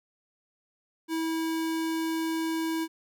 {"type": "tone", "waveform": "square", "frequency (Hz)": 324.4, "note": "E4", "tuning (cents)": -28, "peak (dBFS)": -28, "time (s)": [1.08, 2.88], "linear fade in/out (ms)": 50, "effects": []}